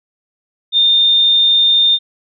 sine tone, 3626 Hz, A#7, 49 cents flat, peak -8 dBFS, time 0.72-1.99 s, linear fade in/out 50 ms, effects none

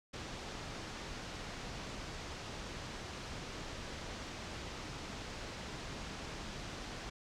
pink low-pass noise, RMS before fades -45 dBFS, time 0.13-7.1 s, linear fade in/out 10 ms, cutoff 6500 Hz, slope 24 dB/octave, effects none

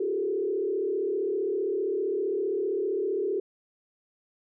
sine tone with frequency modulation, 396.6 Hz, G4, 20 cents sharp, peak -25 dBFS, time 0-3.4 s, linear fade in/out 5 ms, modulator 35.3 Hz, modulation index 1.3, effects none

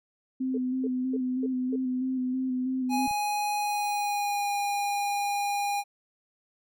sine tone with vibrato, 256.8 Hz, C4, 32 cents flat, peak -26 dBFS, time 0.4-3.07 s, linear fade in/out 10 ms, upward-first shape square, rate 3.1 Hz, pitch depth 22 cents each way
sine tone bursts, 433.9 Hz, A4, 24 cents flat, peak -30 dBFS, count 5, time 0.54-1.76 s, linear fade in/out 5 ms, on 36 ms, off 260 ms
square tone with pitch glide, 830.6 to 812.1 Hz, G#5 to G#5, 0 to -39 cents, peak -27 dBFS, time 2.89-5.84 s, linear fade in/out 50 ms, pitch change -39 cents, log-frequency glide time 3.58-4.56 s
clicks, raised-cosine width 5 ms, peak -34 dBFS, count 2, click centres 3.078 / 3.111 s
effects none

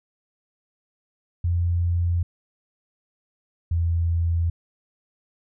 sine tone pair in turn, 86.5 / 84.23 Hz, F2 / E2, -16 / +38 cents, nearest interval unison, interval 46 cents, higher first, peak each -19 dBFS, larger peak neither, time 1.44-2.23 / 3.71-4.5 s, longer neither, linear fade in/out 5 ms, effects none

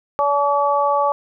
harmonic tone, 285.7 Hz, D4, 48 cents flat, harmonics 2 / 3 / 4, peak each -19 / -19 / -19 dBFS, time 0.19-1.12 s, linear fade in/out 0 ms, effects none

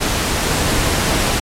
pink noise, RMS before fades -18 dBFS, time 0-1.4 s, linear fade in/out 20 ms, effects low-pass 11000 Hz 12 dB/octave + AAC 48 kbps

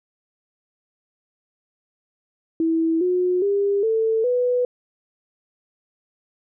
sine tone with pitch steps, 326.1 / 361.8 / 401.5 / 445.5 / 494.3 Hz, E4 / F#4 / G4 / A4 / B4, -19 / -39 / +41 / +22 / +1 cents, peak -17 dBFS, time 2.6-4.65 s, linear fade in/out 2 ms, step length 410 ms, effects none

